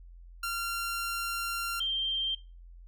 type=tone pair in turn; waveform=sawtooth / sine; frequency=1380 / 3158 Hz; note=F6 / G7; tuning=-21 / +12 cents; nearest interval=octave + major second; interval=1433 cents; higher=second; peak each=-27 dBFS; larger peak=neither; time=0.43-1.8 / 1.8-2.35 s; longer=first; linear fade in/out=5 ms; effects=noise-tail reverb RT60 0.3 s tail -18 dB re dry + added 43 Hz sine -47 dBFS peak until 2.87 s